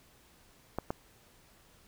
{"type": "clicks", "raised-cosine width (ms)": 1, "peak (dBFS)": -18, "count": 2, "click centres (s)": [0.786, 0.905], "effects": ["pink hiss -62 dBFS RMS until 1.87 s"]}